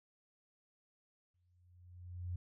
sine tone with exponential growth, 89 Hz, F2, 33 cents sharp, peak -36 dBFS, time 1.34-2.36 s, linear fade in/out 5 ms, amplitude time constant 220 ms, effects none

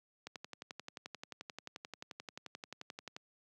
click train, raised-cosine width 0.2 ms, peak -27 dBFS, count 34, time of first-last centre 0.27-3.165 s, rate 11.4 Hz, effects high-pass 150 Hz 12 dB/octave

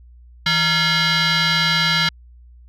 sine tone with frequency modulation, 932.3 Hz, A#5, in tune, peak -13 dBFS, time 0.46-2.09 s, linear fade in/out 5 ms, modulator 770 Hz, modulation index 5, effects tanh soft clip ceiling -12 dBFS + added 60 Hz sine -42 dBFS peak until 2.68 s

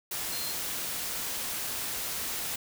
sine tone in noise, 4186 Hz, C8, in tune, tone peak -38 dBFS, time 0.32-0.53 s, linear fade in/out 5 ms, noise white, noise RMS -34 dBFS, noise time 0.11-2.56 s, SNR -7 dB, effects none

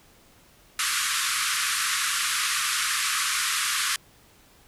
pink band-pass noise, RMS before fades -26 dBFS, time 0.79-3.96 s, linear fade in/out 2 ms, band 1100 to 12000 Hz, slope 96 dB/octave, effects pink hiss -56 dBFS RMS until 4.67 s

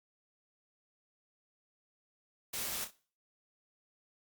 white noise with echo, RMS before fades -38 dBFS, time 2.53-2.85 s, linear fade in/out 10 ms, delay 30 ms, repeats 2, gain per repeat -9 dB, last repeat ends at 2.91 s, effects noise-tail reverb RT60 0.4 s tail -19 dB re dry + Opus 48 kbps

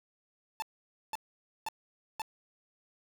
45% pulse tone bursts, 880 Hz, A5, in tune, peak -33 dBFS, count 4, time 0.6-2.218 s, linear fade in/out 0 ms, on 22 ms, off 510 ms, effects none

